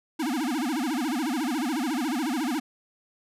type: tone with vibrato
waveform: square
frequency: 277.2 Hz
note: C#4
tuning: in tune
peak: -26 dBFS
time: 0.19-2.6 s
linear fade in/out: 10 ms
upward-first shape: sine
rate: 14 Hz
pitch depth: 290 cents each way
effects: resampled to 32000 Hz